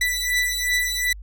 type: beating tone pair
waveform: sawtooth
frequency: 1975.5 / 1978.2 Hz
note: B6 / B6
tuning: 0 / +2 cents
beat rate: 2.7 Hz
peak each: -20 dBFS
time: 0.01-1.13 s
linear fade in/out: 5 ms
effects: added 50 Hz sine -35 dBFS peak until 1.22 s